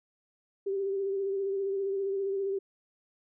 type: tone with vibrato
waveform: sine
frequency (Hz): 392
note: G4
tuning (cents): 0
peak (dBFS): -28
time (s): 0.66-2.59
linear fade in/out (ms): 10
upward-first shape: sine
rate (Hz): 15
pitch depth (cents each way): 32
effects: none